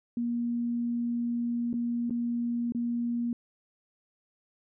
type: tone with dropouts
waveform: sine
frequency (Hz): 237.4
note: A#3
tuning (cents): +32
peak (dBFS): -27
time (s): 0.17-3.33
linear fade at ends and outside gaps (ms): 2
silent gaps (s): 1.73-1.739 / 2.097-2.107 / 2.722-2.748
effects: none